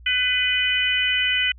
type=harmonic tone with a mistuned harmonic; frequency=501 Hz; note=B4; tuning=25 cents sharp; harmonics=3 / 4 / 5 / 6; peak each=-27 / -24 / -24 / -22 dBFS; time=0.06-1.52 s; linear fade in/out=5 ms; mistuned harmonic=5; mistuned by=-19 cents; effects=added 60 Hz sine -42 dBFS peak until 1.58 s